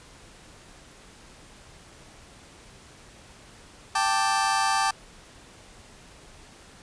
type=chord; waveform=sawtooth; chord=G suspended second; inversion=none; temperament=just; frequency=784 / 882 / 1176 Hz; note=G5 / A5 / D6; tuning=0 / +4 / +2 cents; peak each=-22 dBFS; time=3.95-4.91 s; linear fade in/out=5 ms; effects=pink hiss -50 dBFS RMS until 6.82 s + resampled to 22050 Hz